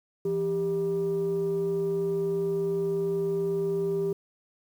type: tone pair together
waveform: sine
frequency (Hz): 167.1 / 395.9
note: E3 / G4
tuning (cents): +24 / +17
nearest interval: octave + minor third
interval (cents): 1493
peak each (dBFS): -31 / -24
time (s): 0.25-4.13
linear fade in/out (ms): 5
effects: tanh soft clip ceiling -21 dBFS + 9-bit